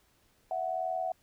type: tone pair together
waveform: sine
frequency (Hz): 658.8 / 740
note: E5 / F#5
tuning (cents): -1 / 0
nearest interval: major second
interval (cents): 201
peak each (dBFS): -34 / -32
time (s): 0.51-1.12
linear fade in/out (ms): 2
effects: pink hiss -68 dBFS RMS until 1.22 s